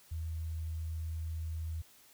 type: tone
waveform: sine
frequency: 80.6 Hz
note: E2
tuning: 38 cents flat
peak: -35 dBFS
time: 0.11-1.82 s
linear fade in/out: 10 ms
effects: white hiss -61 dBFS RMS until 2.13 s